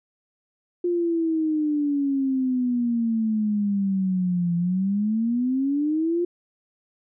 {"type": "exponential two-way sweep", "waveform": "sine", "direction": "down then up", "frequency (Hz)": [354.1, 170.7, 354.1], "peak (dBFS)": -20, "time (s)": [0.84, 6.25], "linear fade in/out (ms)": 5, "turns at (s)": 4.56, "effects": []}